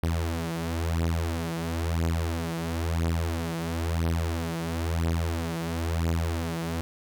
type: beating tone pair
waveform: sawtooth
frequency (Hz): 82.41 / 83.4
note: E2 / E2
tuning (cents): 0 / +21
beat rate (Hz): 0.99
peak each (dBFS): -25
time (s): 0.03-6.81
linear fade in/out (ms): 0
effects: none